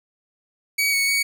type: tone with pitch steps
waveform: sawtooth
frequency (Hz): 2263 / 2221 / 2242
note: C#7 / C#7 / C#7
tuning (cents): +35 / +3 / +19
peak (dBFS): -15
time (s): 0.78-1.23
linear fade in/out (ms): 10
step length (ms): 150
effects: none